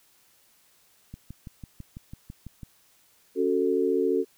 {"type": "click train", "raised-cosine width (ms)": 5, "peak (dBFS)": -27, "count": 10, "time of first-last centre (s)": [1.14, 2.633], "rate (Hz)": 6.03}
{"type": "chord", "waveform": "sine", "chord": "F# minor", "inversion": "second", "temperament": "just", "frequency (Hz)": [277.5, 370, 444], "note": ["C#4", "F#4", "A4"], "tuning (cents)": [2, 0, 16], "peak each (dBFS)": [-28, -25, -25], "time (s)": [3.35, 4.25], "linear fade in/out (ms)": 50}
{"effects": ["white hiss -62 dBFS RMS until 4.37 s"]}